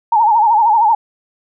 sine tone with vibrato, 883 Hz, A5, 6 cents sharp, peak -8 dBFS, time 0.12-0.95 s, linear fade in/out 5 ms, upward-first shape sine, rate 13 Hz, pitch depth 110 cents each way, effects none

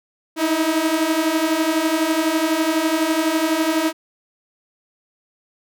sawtooth beating tone pair, 311.1 / 323.1 Hz, D#4 / E4, 0 / -35 cents, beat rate 12 Hz, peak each -18 / -15 dBFS, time 0.36-3.93 s, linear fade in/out 50 ms, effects none

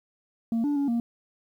sine tone with pitch steps, 229.1 / 290.3 / 282 / 234.4 Hz, A#3 / D4 / C#4 / A#3, -30 / -20 / +30 / +10 cents, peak -20 dBFS, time 0.52-1 s, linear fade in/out 2 ms, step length 120 ms, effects tanh soft clip ceiling -22 dBFS + 10-bit

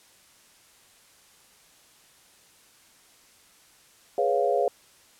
sine chord, C# dominant seventh, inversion second, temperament equal, 415.3 / 493.9 / 554.4 / 698.5 Hz, G#4 / B4 / C#5 / E#5, 0 / 0 / 0 / 0 cents, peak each -27 / -27 / -26 / -26 dBFS, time 4.18-4.68 s, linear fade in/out 2 ms, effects white hiss -57 dBFS RMS until 5.19 s + low-pass 11000 Hz 12 dB/octave

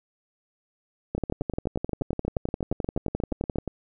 two click trains, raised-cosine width 2 ms, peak -16 / -13 dBFS, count 22 / 29, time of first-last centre 1.18-3.677 / 1.15-3.585 s, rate 8.41 / 11.5 Hz, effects none

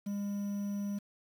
triangle tone with quantisation, 202.4 Hz, G#3, 44 cents flat, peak -31 dBFS, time 0.06-0.99 s, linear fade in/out 10 ms, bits 9, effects none

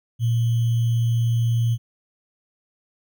sine tone with sample-and-hold, 116.54 Hz, A#2, in tune, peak -17 dBFS, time 0.19-1.78 s, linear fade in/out 50 ms, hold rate 3150 Hz, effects none

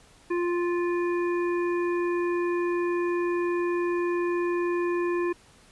harmonic tone, 349.2 Hz, F4, in tune, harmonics 1 / 3 / 5 / 7, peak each -24 / -34 / -38 / -41 dBFS, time 0.3-5.33 s, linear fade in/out 10 ms, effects pink hiss -56 dBFS RMS until 5.71 s + resampled to 24000 Hz

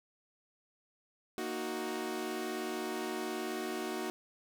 sawtooth chord, D# minor, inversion second, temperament equal, 233.1 / 311.1 / 370 Hz, A#3 / D#4 / F#4, 0 / 0 / 0 cents, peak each -38 / -37 / -34 dBFS, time 1.38-4.1 s, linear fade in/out 0 ms, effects none

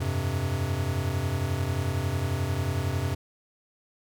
square chord, F suspended second, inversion none, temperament equal with one note detuned, 87.31 / 98.45 / 130.81 Hz, F2 / G2 / C3, 0 / +8 / 0 cents, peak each -31 dBFS, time 0-3.15 s, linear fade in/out 10 ms, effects none

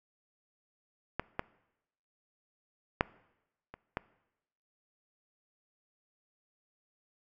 clicks, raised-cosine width 0.5 ms, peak -16 / -16 / -9 / -29 / -17 dBFS, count 5, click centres 1.196 / 1.394 / 3.009 / 3.74 / 3.971 s, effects noise-tail reverb RT60 0.9 s tail -21 dB re dry

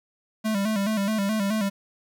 square tone with vibrato, 207.7 Hz, G#3, in tune, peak -23 dBFS, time 0.44-1.7 s, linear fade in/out 20 ms, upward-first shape square, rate 4.7 Hz, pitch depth 84 cents each way, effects 9-bit

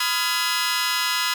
15% pulse chord, F half-diminished seventh, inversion second, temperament just, 1005.8 / 1257.2 / 1396.9 / 1676.3 Hz, Cb6 / Eb6 / F6 / Ab6, +31 / +18 / 0 / +16 cents, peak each -19 / -22 / -21 / -21 dBFS, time 0-1.34 s, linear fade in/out 5 ms, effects none

